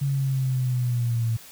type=linear sweep; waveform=sine; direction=down; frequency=140 to 112.7 Hz; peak=-21 dBFS; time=0.01-1.37 s; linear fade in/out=10 ms; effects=white hiss -46 dBFS RMS until 1.51 s